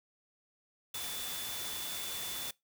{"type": "tone in noise", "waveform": "sine", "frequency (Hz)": 3486, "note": "A7", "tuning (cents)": -17, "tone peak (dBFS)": -43, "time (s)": [0.94, 2.51], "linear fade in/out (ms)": 5, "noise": "white", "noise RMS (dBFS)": -40, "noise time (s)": [0.94, 2.51], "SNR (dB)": -6, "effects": ["noise-tail reverb RT60 0.2 s tail -23 dB re dry"]}